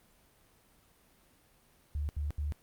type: tone bursts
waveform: sine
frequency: 73.5 Hz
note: D2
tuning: 2 cents sharp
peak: -31 dBFS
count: 3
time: 1.95-2.522 s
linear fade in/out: 0 ms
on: 140 ms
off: 76 ms
effects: pink hiss -65 dBFS RMS until 2.62 s + Opus 32 kbps